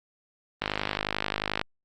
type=click train; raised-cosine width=0.3 ms; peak=-10 dBFS; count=52; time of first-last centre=0.62-1.614 s; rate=51.3 Hz; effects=Opus 32 kbps